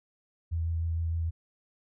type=tone with vibrato; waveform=sine; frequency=82.7 Hz; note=E2; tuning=6 cents sharp; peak=-27 dBFS; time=0.51-1.31 s; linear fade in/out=20 ms; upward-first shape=sine; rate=6.5 Hz; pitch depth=15 cents each way; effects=none